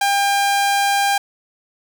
sawtooth tone, 800 Hz, G5, 35 cents sharp, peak -11 dBFS, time 0.01-1.18 s, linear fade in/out 5 ms, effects none

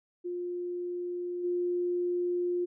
sine tone with level steps, 353.7 Hz, F4, 22 cents sharp, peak -32 / -27 dBFS, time 0.24-2.66 s, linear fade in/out 20 ms, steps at 1.43 s, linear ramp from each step 20 ms, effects none

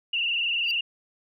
sine tone with vibrato, 2785 Hz, F7, 5 cents flat, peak -23 dBFS, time 0.13-0.81 s, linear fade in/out 5 ms, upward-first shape triangle, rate 20 Hz, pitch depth 91 cents each way
triangle tone with exponential growth, 4699 Hz, D8, in tune, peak -25 dBFS, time 0.63-0.71 s, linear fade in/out 1 ms, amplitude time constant 17 ms
effects none

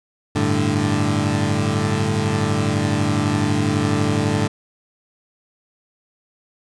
20% pulse chord, G suspended second, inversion none, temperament equal, 98 / 110 / 146.83 Hz, G2 / A2 / D3, 0 / 0 / 0 cents, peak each -17 dBFS, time 0.35-4.48 s, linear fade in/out 10 ms, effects resampled to 22050 Hz + 8-bit

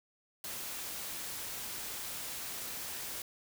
white noise, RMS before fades -41 dBFS, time 0.44-3.22 s, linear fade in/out 2 ms, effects none

